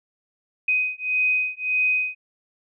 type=beating tone pair; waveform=sine; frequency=2506 / 2507.7 Hz; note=D#7 / D#7; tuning=+12 / +13 cents; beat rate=1.7 Hz; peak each=-23 dBFS; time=0.68-2.15 s; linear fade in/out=5 ms; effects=none